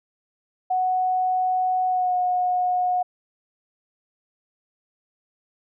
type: tone with pitch glide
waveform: sine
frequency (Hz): 740 to 726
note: F#5 to F#5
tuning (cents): 0 to -33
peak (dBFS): -19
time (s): 0.7-3.03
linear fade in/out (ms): 10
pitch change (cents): -33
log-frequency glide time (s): 1.87-2.15
effects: none

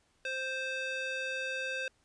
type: tone with band-pass filter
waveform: square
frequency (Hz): 523.3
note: C5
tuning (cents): 0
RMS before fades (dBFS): -36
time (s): 0.25-1.88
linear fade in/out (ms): 2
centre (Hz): 2300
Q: 1.6
effects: pink hiss -71 dBFS RMS until 2.04 s + resampled to 22050 Hz

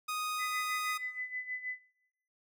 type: tone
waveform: sawtooth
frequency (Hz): 1244.5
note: D#6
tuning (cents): 0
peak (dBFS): -30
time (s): 0.08-0.98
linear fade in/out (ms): 10
type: tone with tremolo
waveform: sine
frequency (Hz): 2006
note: B6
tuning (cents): +26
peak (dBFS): -34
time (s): 0.38-1.79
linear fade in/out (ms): 50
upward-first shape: sine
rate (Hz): 6.3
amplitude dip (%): 80
effects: noise-tail reverb RT60 0.8 s tail -19 dB re dry

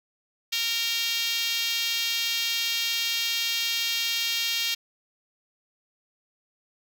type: tone with high-pass filter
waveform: 5% pulse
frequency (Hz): 462.6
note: A#4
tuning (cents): -13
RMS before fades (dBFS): -27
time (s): 0.52-4.75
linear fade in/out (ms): 10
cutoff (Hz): 2900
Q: 1.6
effects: none

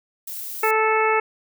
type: noise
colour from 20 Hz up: violet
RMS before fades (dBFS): -32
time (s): 0.27-0.71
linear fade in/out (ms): 5
type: harmonic tone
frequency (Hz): 438.1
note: A4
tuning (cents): -7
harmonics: 1 / 2 / 3 / 4 / 5 / 6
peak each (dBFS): -21 / -22 / -23 / -28 / -25 / -29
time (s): 0.63-1.2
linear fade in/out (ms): 5
effects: none

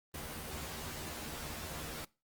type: noise with comb filter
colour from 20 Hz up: pink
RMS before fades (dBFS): -43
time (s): 0.14-2.05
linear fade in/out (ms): 5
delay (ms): 13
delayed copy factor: +0.9
effects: noise-tail reverb RT60 0.3 s tail -23 dB re dry + Opus 32 kbps

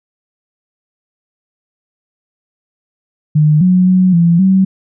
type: tone with pitch steps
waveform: sine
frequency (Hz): 151.8 / 182.8 / 184.8 / 169.7 / 190.4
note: D#3 / F#3 / F#3 / F3 / F#3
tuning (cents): -42 / -21 / -2 / -49 / +50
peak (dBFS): -6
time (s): 3.35-4.65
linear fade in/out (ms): 10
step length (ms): 260
effects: none

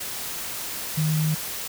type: tone in noise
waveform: sine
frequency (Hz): 155.56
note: D#3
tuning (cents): 0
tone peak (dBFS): -20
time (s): 0.97-1.35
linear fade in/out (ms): 10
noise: white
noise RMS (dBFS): -32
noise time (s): 0-1.68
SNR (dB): +9
effects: none

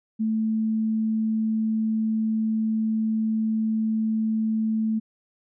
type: tone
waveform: sine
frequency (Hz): 220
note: A3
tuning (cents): 0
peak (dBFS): -21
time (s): 0.19-5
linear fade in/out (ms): 20
effects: none

